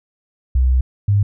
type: tone pair in turn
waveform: sine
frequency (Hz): 63.7 / 101.33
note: C2 / G#2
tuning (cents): -46 / -42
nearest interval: minor sixth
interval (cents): 804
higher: second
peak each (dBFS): -11 / -11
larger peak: neither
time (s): 0.55-0.81 / 1.08-1.23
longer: first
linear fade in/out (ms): 5
effects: none